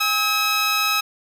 15% pulse tone pair together, 813 / 1282 Hz, G#5 / E6, -37 / -49 cents, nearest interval minor sixth, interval 788 cents, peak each -23 / -12 dBFS, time 0-1.01 s, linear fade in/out 10 ms, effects none

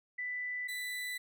sine / 35% pulse tone pair in turn, 1987 / 1987 Hz, B6 / B6, +10 / +10 cents, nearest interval unison, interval 0 cents, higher neither, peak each -35 / -35 dBFS, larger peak neither, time 0.18-0.68 / 0.68-1.18 s, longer neither, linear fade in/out 10 ms, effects none

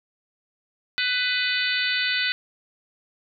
harmonic tone with a mistuned harmonic, 498.1 Hz, B4, 15 cents sharp, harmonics 3 / 4 / 5 / 6 / 7 / 8 / 9, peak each -27 / -28 / -29 / -30 / -30 / -31 / -32 dBFS, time 0.98-2.32 s, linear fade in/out 0 ms, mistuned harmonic 7, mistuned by +42 cents, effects none

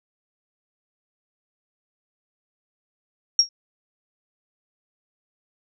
sine tone with exponential decay, 5588 Hz, F8, in tune, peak -8 dBFS, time 3.39-3.49 s, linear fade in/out 2 ms, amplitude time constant 21 ms, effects none

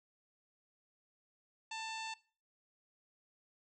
harmonic tone, 889 Hz, A5, 18 cents sharp, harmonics 1 / 2 / 3 / 4 / 5 / 6 / 7 / 8 / 9, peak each -44 / -51 / -46 / -51 / -50 / -62 / -57 / -57 / -60 dBFS, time 1.71-2.14 s, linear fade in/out 5 ms, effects noise-tail reverb RT60 0.4 s tail -21 dB re dry

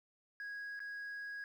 sine tone with dropouts, 1653 Hz, G#6, 9 cents flat, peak -39 dBFS, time 0.4-1.44 s, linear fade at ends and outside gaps 1 ms, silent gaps 0.793-0.802 s, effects tanh soft clip ceiling -41 dBFS + 12-bit

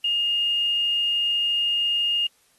sine tone with quantisation, 2837 Hz, F7, 27 cents sharp, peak -20 dBFS, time 0.04-2.27 s, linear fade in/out 5 ms, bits 8, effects white hiss -62 dBFS RMS until 2.58 s + AAC 32 kbps

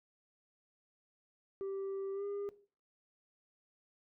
sine tone with pitch glide, 390.2 to 404 Hz, G4 to G#4, -8 to -48 cents, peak -34 dBFS, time 1.61-2.49 s, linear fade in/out 0 ms, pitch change +60 cents, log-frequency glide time 2.13-2.24 s, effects noise-tail reverb RT60 0.4 s tail -18 dB re dry + tanh soft clip ceiling -36 dBFS

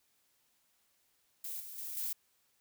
violet noise with level steps, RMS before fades -41 / -47 / -42 / -37 dBFS, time 1.44-2.13 s, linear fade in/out 5 ms, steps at 1.6 / 1.78 / 1.97 s, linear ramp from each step 2 ms, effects white hiss -74 dBFS RMS until 2.6 s

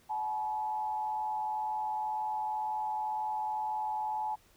sine tone with frequency modulation, 857 Hz, A5, 46 cents flat, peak -31 dBFS, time 0.09-4.36 s, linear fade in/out 20 ms, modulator 102 Hz, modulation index 0.64, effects pink hiss -64 dBFS RMS until 4.56 s

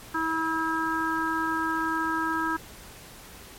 harmonic tone, 323 Hz, E4, 35 cents flat, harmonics 1 / 3 / 4 / 5, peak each -30 / -30 / -30 / -30 dBFS, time 0.14-2.57 s, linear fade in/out 10 ms, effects pink hiss -46 dBFS RMS until 3.58 s + MP3 64 kbps

